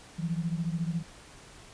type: beating tone pair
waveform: sine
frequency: 163.3 / 177.3 Hz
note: E3 / F3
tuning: -16 / +26 cents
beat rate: 14 Hz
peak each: -30 / -33 dBFS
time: 0.18-1.03 s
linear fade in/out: 20 ms
effects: pink hiss -51 dBFS RMS until 1.73 s + resampled to 22050 Hz